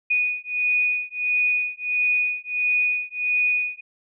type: beating tone pair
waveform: sine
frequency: 2472 / 2473.5 Hz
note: D#7 / D#7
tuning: -12 / -11 cents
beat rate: 1.5 Hz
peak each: -23 dBFS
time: 0.1-3.81 s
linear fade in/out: 10 ms
effects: none